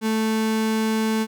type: tone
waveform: 35% pulse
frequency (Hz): 220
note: A3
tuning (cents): 0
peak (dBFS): -18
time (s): 0.01-1.27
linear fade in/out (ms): 50
effects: none